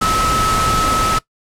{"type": "tone in noise", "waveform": "sine", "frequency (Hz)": 1295, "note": "E6", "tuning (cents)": -31, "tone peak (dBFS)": -15, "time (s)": [0.01, 1.19], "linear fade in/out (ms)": 10, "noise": "pink", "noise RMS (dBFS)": -19, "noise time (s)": [0.01, 1.19], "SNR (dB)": 1, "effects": ["noise-tail reverb RT60 0.1 s tail -19 dB re dry", "low-pass 10000 Hz 12 dB/octave"]}